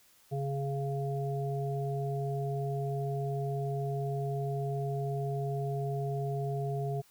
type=harmonic tone; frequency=138.59 Hz; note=C#3; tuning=in tune; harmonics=1 / 3 / 5; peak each=-32 / -37 / -39 dBFS; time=0.31-7.02 s; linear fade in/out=20 ms; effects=white hiss -63 dBFS RMS until 7.1 s